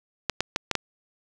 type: clicks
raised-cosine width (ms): 0.2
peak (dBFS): -6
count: 5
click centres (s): 0.297 / 0.406 / 0.561 / 0.713 / 0.753
effects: none